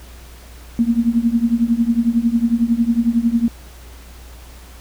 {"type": "tone with tremolo", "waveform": "sine", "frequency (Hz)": 233.1, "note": "A#3", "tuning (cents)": 0, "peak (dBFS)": -9, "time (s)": [0.79, 3.48], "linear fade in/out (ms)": 0, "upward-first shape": "triangle", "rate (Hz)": 11, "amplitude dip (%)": 95, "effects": ["added 60 Hz sine -37 dBFS peak until 4.8 s", "pink hiss -44 dBFS RMS until 4.8 s"]}